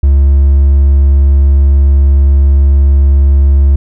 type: tone with hard clipping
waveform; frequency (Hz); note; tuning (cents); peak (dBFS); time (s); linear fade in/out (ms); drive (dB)
triangle; 69.5; C#2; +5; -4; 0.03-3.76; 5; 5
effects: none